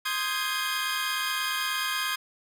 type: chord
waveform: 20% pulse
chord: Ab major seventh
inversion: first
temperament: equal with one note detuned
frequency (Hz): 1046.5 / 1244.5 / 1584.4 / 1661.2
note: C6 / Eb6 / G6 / Ab6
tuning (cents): 0 / 0 / +18 / 0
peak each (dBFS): -28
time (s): 0.05-2.16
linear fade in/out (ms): 10
effects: none